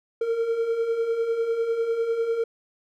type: beating tone pair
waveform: triangle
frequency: 451.2 / 461.2 Hz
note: A4 / A#4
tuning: +44 / -19 cents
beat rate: 10 Hz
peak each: -29 / -21 dBFS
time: 0.21-2.44 s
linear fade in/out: 5 ms
effects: none